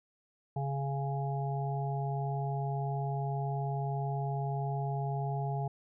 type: harmonic tone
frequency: 138.59 Hz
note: C#3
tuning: in tune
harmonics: 1 / 3 / 5 / 6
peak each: -32 / -42 / -40 / -40 dBFS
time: 0.56-5.68 s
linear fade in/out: 5 ms
effects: none